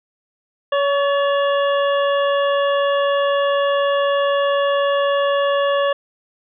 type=harmonic tone with a mistuned harmonic; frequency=563 Hz; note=C#5; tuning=27 cents sharp; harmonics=1 / 2 / 3 / 5 / 6; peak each=-16 / -22 / -26 / -30 / -32 dBFS; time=0.72-5.93 s; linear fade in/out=5 ms; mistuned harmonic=3; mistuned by=+33 cents; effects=none